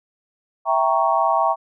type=chord; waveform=sine; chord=E diminished seventh; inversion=none; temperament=equal; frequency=659.3 / 784 / 932.3 / 1108.7 Hz; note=E5 / G5 / Bb5 / Db6; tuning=0 / 0 / 0 / 0 cents; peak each=-21 dBFS; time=0.65-1.56 s; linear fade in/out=50 ms; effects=none